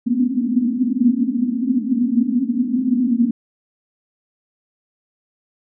white band-pass noise, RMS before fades -18 dBFS, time 0.06-3.31 s, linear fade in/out 10 ms, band 230 to 260 Hz, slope 96 dB/octave, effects none

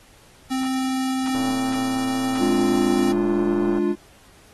square tone, 261.6 Hz, C4, in tune, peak -22 dBFS, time 0.5-3.13 s, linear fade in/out 20 ms
click train, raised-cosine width 1 ms, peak -20 dBFS, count 276, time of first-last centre 1.35-3.784 s, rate 113 Hz
triangle chord, D diminished, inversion second, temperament equal, 207.7 / 293.7 / 349.2 Hz, Ab3 / D4 / F4, 0 / 0 / 0 cents, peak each -22 / -22 / -19 dBFS, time 2.38-3.96 s, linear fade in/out 50 ms
effects pink hiss -52 dBFS RMS until 4.53 s + AAC 32 kbps

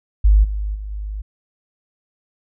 sine tone with level steps, 51.4 Hz, G#1, 17 cents flat, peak -8 / -20 / -26 / -24 dBFS, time 0.24-1.22 s, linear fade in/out 10 ms, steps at 0.43 / 0.74 / 0.9 s, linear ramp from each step 20 ms, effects none

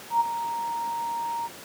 sine tone with ADSR envelope, 932.3 Hz, A#5, in tune, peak -16 dBFS, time 0.1-1.49 s, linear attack 100 ms, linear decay 26 ms, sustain -11 dB, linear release 41 ms, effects pink hiss -42 dBFS RMS until 1.64 s + high-pass 200 Hz 12 dB/octave

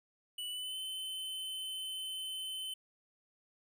square tone with pitch glide, 2960 to 3057 Hz, F#7 to G7, 0 to -44 cents, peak -39 dBFS, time 0.38-2.74 s, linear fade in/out 5 ms, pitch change +56 cents, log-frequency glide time 0.49-0.77 s, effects none

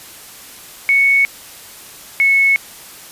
sine tone pair in turn, 2217 / 2200 Hz, C#7 / C#7, 0 / -14 cents, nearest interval unison, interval 14 cents, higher first, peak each -9 dBFS, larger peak neither, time 0.89-1.25 / 2.2-2.56 s, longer neither, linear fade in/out 0 ms, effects white hiss -37 dBFS RMS until 3.11 s + resampled to 32000 Hz

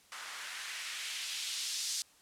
blue noise with band-pass filter sweep, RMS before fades -39 dBFS, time 0.12-2.02 s, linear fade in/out 0 ms, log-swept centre 1200 to 5200 Hz, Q 1.4, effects white hiss -63 dBFS RMS until 2.21 s + low-pass 10000 Hz 12 dB/octave

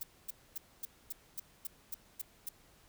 violet noise bursts, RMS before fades -39 dBFS, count 10, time 0.01-2.49 s, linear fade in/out 5 ms, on 23 ms, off 250 ms, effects pink hiss -64 dBFS RMS until 2.88 s

